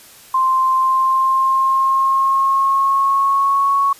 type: tone with pitch glide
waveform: sine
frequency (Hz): 1046.5 to 1108.7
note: C6 to C#6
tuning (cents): 0 to 0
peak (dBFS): -12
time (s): 0.34-3.93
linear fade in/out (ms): 5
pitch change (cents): +100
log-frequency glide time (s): 0.76-3.75
effects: white hiss -43 dBFS RMS until 3.99 s + resampled to 32000 Hz